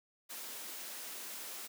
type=high-pass noise; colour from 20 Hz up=white; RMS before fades=-45 dBFS; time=0.29-1.68 s; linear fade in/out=20 ms; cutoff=210 Hz; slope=24 dB/octave; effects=none